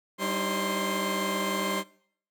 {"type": "tone cluster", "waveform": "20% pulse", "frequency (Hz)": [195, 300.9, 316.2, 536, 1045], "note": ["G3", "D4", "D#4", "C5", "C6"], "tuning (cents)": [-9, 42, 28, 42, -2], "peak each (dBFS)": [-27, -34, -32, -31, -26], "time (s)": [0.18, 1.84], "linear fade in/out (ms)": 50, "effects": ["noise-tail reverb RT60 0.6 s tail -21 dB re dry"]}